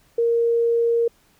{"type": "tone", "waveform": "sine", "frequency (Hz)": 466.2, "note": "A#4", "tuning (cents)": 0, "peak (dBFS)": -16, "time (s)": [0.18, 1.08], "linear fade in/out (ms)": 5, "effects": ["pink hiss -59 dBFS RMS until 1.39 s"]}